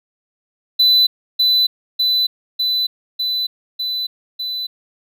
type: tone with echo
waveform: triangle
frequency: 4000 Hz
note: B7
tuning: 21 cents sharp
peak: -8 dBFS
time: 0.79-1.07 s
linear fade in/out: 10 ms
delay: 600 ms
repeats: 6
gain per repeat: -2 dB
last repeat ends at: 4.67 s
effects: none